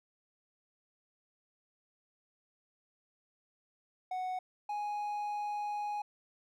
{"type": "tone pair in turn", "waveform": "triangle", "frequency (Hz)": [740, 830.6], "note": ["F#5", "G#5"], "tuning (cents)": [0, 0], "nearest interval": "major second", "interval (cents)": 200, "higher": "second", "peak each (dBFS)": [-32, -32], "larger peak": "neither", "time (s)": [[4.11, 4.39], [4.69, 6.02]], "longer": "second", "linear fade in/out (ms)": 5, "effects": []}